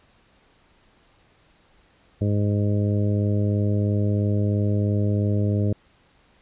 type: harmonic tone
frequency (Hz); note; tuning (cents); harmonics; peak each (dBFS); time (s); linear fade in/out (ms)
103; G#2; -14; 1 / 2 / 3 / 4 / 5 / 6; -20 / -26 / -30 / -32 / -34 / -36; 2.21-5.73; 5
effects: pink hiss -59 dBFS RMS until 6.41 s + resampled to 8000 Hz